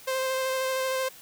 sawtooth tone with vibrato, 523.3 Hz, C5, in tune, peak -22 dBFS, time 0.07-1.09 s, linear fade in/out 10 ms, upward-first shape square, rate 13 Hz, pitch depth 10 cents each way, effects white hiss -49 dBFS RMS until 1.21 s

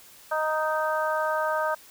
harmonic tone, 311.1 Hz, D#4, in tune, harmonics 2 / 3 / 4 / 5, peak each -27 / -29 / -30 / -31 dBFS, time 0.31-1.75 s, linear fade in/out 10 ms, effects white hiss -51 dBFS RMS until 1.9 s

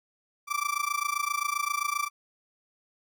30% pulse tone with amplitude modulation, 1169 Hz, D6, 8 cents flat, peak -21 dBFS, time 0.47-2.1 s, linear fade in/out 50 ms, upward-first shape sine, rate 27.6 Hz, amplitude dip 90%, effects none

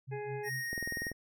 sine tone with tremolo, 131.4 Hz, C3, 8 cents sharp, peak -38 dBFS, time 0.07-0.69 s, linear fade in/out 20 ms, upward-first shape sine, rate 4.7 Hz, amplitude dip 95%
harmonic tone, 417.1 Hz, G#4, 7 cents sharp, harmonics 1 / 2 / 4 / 5 / 6, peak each -38 / -44 / -50 / -52 / -54 dBFS, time 0.11-0.5 s, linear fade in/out 20 ms
square tone, 1864.7 Hz, A#6, in tune, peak -36 dBFS, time 0.43-1.13 s, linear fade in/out 50 ms
click train, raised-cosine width 2 ms, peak -28 dBFS, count 9, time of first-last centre 0.73-1.116 s, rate 20.7 Hz
effects none

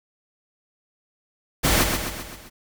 pink noise with echo, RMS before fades -19 dBFS, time 1.63-1.85 s, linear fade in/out 20 ms, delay 130 ms, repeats 5, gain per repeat -5 dB, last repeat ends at 2.5 s, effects none

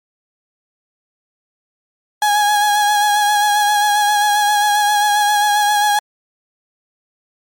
35% pulse tone with vibrato, 830.6 Hz, G#5, in tune, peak -10 dBFS, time 2.22-5.99 s, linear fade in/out 2 ms, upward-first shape sine, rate 7.5 Hz, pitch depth 26 cents each way, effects MP3 64 kbps

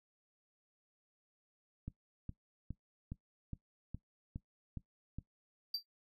click train, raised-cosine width 5 ms, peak -30 dBFS, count 9, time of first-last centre 1.88-5.186 s, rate 2.42 Hz
triangle tone with exponential decay, 4680 Hz, D8, 7 cents flat, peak -30 dBFS, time 5.74-5.83 s, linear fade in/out 5 ms, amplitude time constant 19 ms
effects noise-tail reverb RT60 0.1 s tail -17 dB re dry

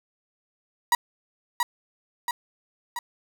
35% pulse tone with echo, 962 Hz, B5, 46 cents flat, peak -15 dBFS, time 0.92-0.95 s, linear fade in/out 2 ms, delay 680 ms, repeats 3, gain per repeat -4 dB, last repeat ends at 2.99 s, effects none

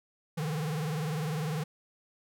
square tone with vibrato, 155.2 Hz, D#3, 4 cents flat, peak -31 dBFS, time 0.37-1.64 s, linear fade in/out 10 ms, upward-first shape triangle, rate 20 Hz, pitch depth 180 cents each way, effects none

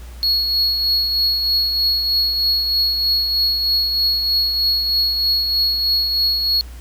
triangle tone with tremolo, 4335 Hz, C#8, 39 cents flat, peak -12 dBFS, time 0.23-6.61 s, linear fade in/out 0 ms, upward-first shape triangle, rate 3.2 Hz, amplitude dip 45%, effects added 60 Hz sine -32 dBFS peak until 6.8 s + pink hiss -45 dBFS RMS until 6.8 s

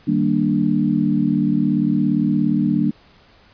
sine chord, Eb major seventh, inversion none, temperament equal, 155.56 / 196 / 233.1 / 293.7 Hz, Eb3 / G3 / Bb3 / D4, 0 / 0 / 0 / 0 cents, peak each -23 / -20 / -20 / -20 dBFS, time 0.07-2.91 s, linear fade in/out 10 ms, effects pink hiss -51 dBFS RMS until 3.53 s + resampled to 11025 Hz

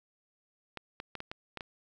clicks, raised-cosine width 0.3 ms, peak -23 dBFS, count 7, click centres 0.773 / 1.001 / 1.153 / 1.204 / 1.315 / 1.573 / 1.608 s, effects 10-bit

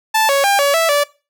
sawtooth tone with pitch steps, 878 / 556 / 800 / 566 / 658 / 579 Hz, A5 / C#5 / G5 / C#5 / E5 / D5, -4 / +5 / +35 / +36 / -3 / -25 cents, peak -8 dBFS, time 0.14-1.04 s, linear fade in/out 10 ms, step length 150 ms, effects noise-tail reverb RT60 0.3 s tail -20 dB re dry

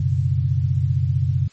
sine chord, F# suspended fourth, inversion none, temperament just, 92.5 / 123.33 / 138.75 Hz, F#2 / B2 / C#3, 0 / -2 / +2 cents, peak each -21 dBFS, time 0-1.48 s, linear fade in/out 5 ms, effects white hiss -54 dBFS RMS until 1.52 s + MP3 32 kbps

